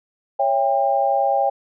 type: chord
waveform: sine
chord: C# diminished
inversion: none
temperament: just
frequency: 554.4 / 665.2 / 798.3 Hz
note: C#5 / E5 / G5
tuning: 0 / +16 / +31 cents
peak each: -21 / -23 / -18 dBFS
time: 0.39-1.5 s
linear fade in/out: 10 ms
effects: none